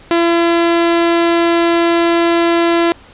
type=tone; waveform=sawtooth; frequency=338.7 Hz; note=E4; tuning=47 cents sharp; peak=-6 dBFS; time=0.11-2.92 s; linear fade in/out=0 ms; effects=pink hiss -41 dBFS RMS until 3.13 s + resampled to 8000 Hz